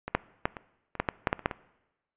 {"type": "clicks", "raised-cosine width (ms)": 0.5, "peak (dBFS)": [-19, -7, -9, -23, -24, -10, -10, -8, -9, -26, -8, -18], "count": 12, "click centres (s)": [0.08, 0.15, 0.455, 0.568, 0.953, 1, 1.088, 1.272, 1.329, 1.393, 1.459, 1.512], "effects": ["noise-tail reverb RT60 1.0 s tail -21 dB re dry", "resampled to 8000 Hz"]}